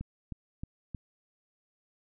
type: click train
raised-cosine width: 5 ms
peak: -25 dBFS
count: 4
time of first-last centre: 0.01-0.948 s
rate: 3.2 Hz
effects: none